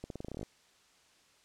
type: accelerating click train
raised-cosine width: 2 ms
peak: -27 dBFS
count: 12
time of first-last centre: 0.04-0.43 s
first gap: 62 ms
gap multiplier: 0.88
effects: white hiss -65 dBFS RMS until 1.44 s + low-pass 7000 Hz 12 dB/octave